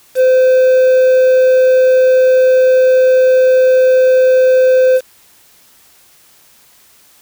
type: tone with quantisation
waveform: triangle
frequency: 515 Hz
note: C5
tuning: 28 cents flat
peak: -4 dBFS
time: 0.15-5.01 s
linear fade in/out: 50 ms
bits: 5
effects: white hiss -47 dBFS RMS until 7.21 s